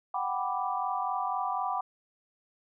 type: chord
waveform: sine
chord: G major seventh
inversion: third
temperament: equal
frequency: 740 / 784 / 987.8 / 1174.7 Hz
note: F#5 / G5 / B5 / D6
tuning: 0 / 0 / 0 / 0 cents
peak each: -34 dBFS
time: 0.14-1.81 s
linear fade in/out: 5 ms
effects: none